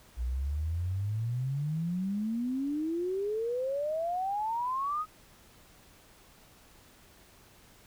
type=exponential sweep; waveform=sine; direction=up; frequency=57.8 to 1277 Hz; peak=-29 dBFS; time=0.16-5.06 s; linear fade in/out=50 ms; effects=pink hiss -58 dBFS RMS until 7.86 s